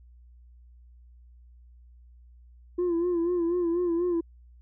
sine tone with vibrato, 345.9 Hz, F4, 17 cents flat, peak -21 dBFS, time 2.78-4.21 s, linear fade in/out 10 ms, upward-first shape sine, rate 4.1 Hz, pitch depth 65 cents each way, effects tanh soft clip ceiling -22 dBFS + added 60 Hz sine -50 dBFS peak until 4.61 s

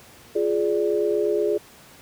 sine chord, D diminished, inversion first, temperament equal with one note detuned, 349.2 / 417.7 / 587.3 Hz, F4 / Ab4 / D5, 0 / +10 / 0 cents, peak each -25 / -21 / -27 dBFS, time 0.35-1.58 s, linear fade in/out 10 ms, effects pink hiss -48 dBFS RMS until 2.01 s + high-pass 80 Hz 12 dB/octave

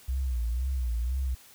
sine tone with vibrato, 61.74 Hz, B1, in tune, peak -26 dBFS, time 0.08-1.35 s, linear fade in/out 10 ms, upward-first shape sine, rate 2 Hz, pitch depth 130 cents each way, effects white hiss -54 dBFS RMS until 1.54 s

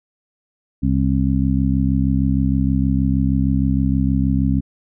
harmonic tone, 66.4 Hz, C2, 26 cents sharp, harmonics 1 / 2 / 3 / 4, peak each -20 / -20 / -20 / -20 dBFS, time 0.82-4.61 s, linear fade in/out 20 ms, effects none

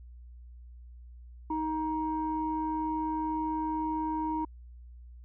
sine tone pair together, 313.3 / 942 Hz, D#4 / A#5, +12 / +18 cents, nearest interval octave + perfect fifth, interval 1906 cents, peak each -31 / -31 dBFS, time 1.5-4.45 s, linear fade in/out 5 ms, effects tanh soft clip ceiling -21 dBFS + added 60 Hz sine -46 dBFS peak until 5.24 s

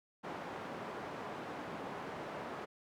white band-pass noise, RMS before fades -44 dBFS, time 0.23-2.66 s, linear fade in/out 20 ms, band 140 to 1000 Hz, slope 12 dB/octave, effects none

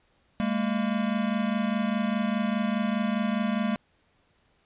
square tone pair together, 203.2 / 228.1 Hz, G#3 / A#3, -38 / -37 cents, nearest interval major second, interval 201 cents, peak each -28 / -28 dBFS, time 0.4-3.76 s, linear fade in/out 0 ms, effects pink hiss -67 dBFS RMS until 4.65 s + resampled to 8000 Hz

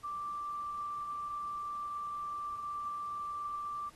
sine tone, 1174.7 Hz, D6, in tune, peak -36 dBFS, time 0.03-3.9 s, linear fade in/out 20 ms, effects pink hiss -61 dBFS RMS until 3.95 s + AAC 32 kbps

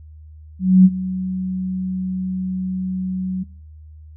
sine tone with ADSR envelope, 186 Hz, F#3, 9 cents sharp, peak -4 dBFS, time 0.59-3.44 s, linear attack 260 ms, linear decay 44 ms, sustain -16 dB, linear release 16 ms, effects noise-tail reverb RT60 0.5 s tail -24 dB re dry + added 77 Hz sine -38 dBFS peak until 4.16 s

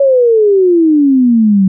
sine exponential sweep, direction down, 563 to 186.3 Hz, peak -5 dBFS, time 0-1.68 s, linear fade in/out 5 ms, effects none

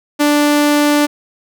sawtooth tone, 293.7 Hz, D4, in tune, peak -6 dBFS, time 0.19-1.07 s, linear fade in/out 20 ms, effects none

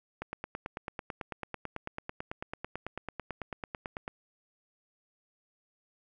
click train, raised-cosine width 0.5 ms, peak -21 dBFS, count 36, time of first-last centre 0.22-4.079 s, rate 9.07 Hz, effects none

